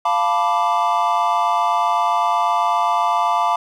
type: chord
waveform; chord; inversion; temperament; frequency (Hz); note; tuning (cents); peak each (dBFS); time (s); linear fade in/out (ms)
triangle; B half-diminished seventh; second; equal; 698.5 / 880 / 987.8 / 1174.7; F5 / A5 / B5 / D6; 0 / 0 / 0 / 0; -19; 0.05-3.56; 5
effects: none